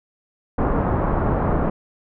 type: low-pass noise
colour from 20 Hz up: pink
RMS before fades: -20 dBFS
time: 0.58-1.7 s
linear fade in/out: 5 ms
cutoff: 1200 Hz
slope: 24 dB/octave
effects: none